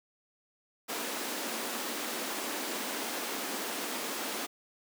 pink high-pass noise, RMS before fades -36 dBFS, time 0.88-4.47 s, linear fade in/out 20 ms, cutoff 220 Hz, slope 48 dB/octave, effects none

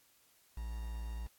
triangle tone with quantisation, 56.8 Hz, A#1, 44 cents flat, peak -36 dBFS, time 0.57-1.27 s, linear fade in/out 5 ms, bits 9, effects white hiss -68 dBFS RMS until 1.38 s + AAC 64 kbps

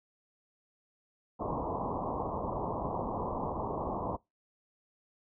white low-pass noise, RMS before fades -35 dBFS, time 1.39-4.17 s, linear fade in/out 20 ms, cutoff 1100 Hz, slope 96 dB/octave, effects noise-tail reverb RT60 0.2 s tail -23 dB re dry

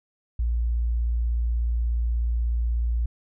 sine tone, 58.27 Hz, A#1, in tune, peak -21 dBFS, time 0.39-3.06 s, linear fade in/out 5 ms, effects none

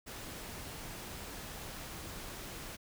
pink noise, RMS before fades -45 dBFS, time 0.06-2.77 s, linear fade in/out 20 ms, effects none

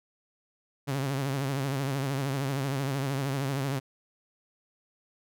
sawtooth tone with vibrato, 136.7 Hz, C#3, 24 cents flat, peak -24 dBFS, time 0.87-3.8 s, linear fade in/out 20 ms, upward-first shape triangle, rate 13 Hz, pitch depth 95 cents each way, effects none

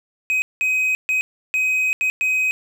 triangle tone bursts at uneven times, 2522 Hz, D#7, 23 cents sharp, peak -15 dBFS, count 6, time 0.3-0.42 / 0.61-0.95 / 1.09-1.21 / 1.54-1.93 / 2.01-2.1 / 2.21-2.51 s, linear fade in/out 0 ms, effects none

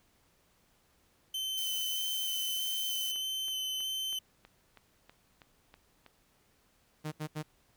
40% pulse tone with vibrato, 3064 Hz, G7, 40 cents flat, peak -32 dBFS, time 1.34-4.19 s, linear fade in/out 5 ms, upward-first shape square, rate 1.6 Hz, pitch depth 9 cents each way
violet noise, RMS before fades -39 dBFS, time 1.57-3.12 s, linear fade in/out 10 ms
click train, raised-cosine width 0.3 ms, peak -36 dBFS, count 10, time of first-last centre 3.16-6.063 s, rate 3.1 Hz
sawtooth tone bursts, 153.6 Hz, D#3, 22 cents flat, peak -31 dBFS, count 3, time 7.04-7.431 s, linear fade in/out 20 ms, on 81 ms, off 74 ms
effects pink hiss -69 dBFS RMS until 7.76 s

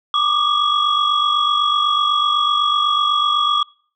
sine tone cluster, 1164 / 1212 / 3337 Hz, D6 / D#6 / G#7, -16 / -46 / +8 cents, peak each -18 dBFS, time 0.14-3.63 s, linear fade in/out 2 ms, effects noise-tail reverb RT60 0.5 s tail -26 dB re dry + tanh soft clip ceiling -6 dBFS

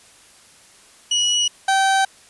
30% pulse tone pair in turn, 2924 / 774.5 Hz, F#7 / G5, -21 / -21 cents, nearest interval octave + major seventh, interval 2300 cents, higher first, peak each -13 / -12 dBFS, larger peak second, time 1.11-1.48 / 1.68-2.05 s, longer neither, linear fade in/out 5 ms, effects white hiss -49 dBFS RMS until 2.29 s + resampled to 24000 Hz

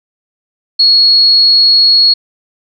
sine tone, 4331 Hz, C#8, 41 cents flat, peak -4 dBFS, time 0.79-2.14 s, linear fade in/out 10 ms, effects none

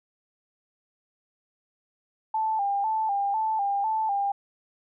sine tone with vibrato, 838 Hz, G#5, 15 cents sharp, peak -23 dBFS, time 2.34-4.32 s, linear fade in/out 5 ms, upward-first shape square, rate 2 Hz, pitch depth 80 cents each way, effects none

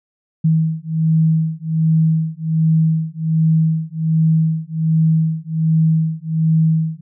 sine beating tone pair, 159.5 / 160.8 Hz, D#3 / E3, +43 / -43 cents, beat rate 1.3 Hz, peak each -16 dBFS, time 0.44-7.01 s, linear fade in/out 10 ms, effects none

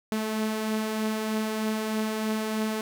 sawtooth beating tone pair, 214.7 / 217.9 Hz, A3 / A3, -42 / -17 cents, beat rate 3.2 Hz, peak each -32 / -23 dBFS, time 0.12-2.81 s, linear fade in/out 0 ms, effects none

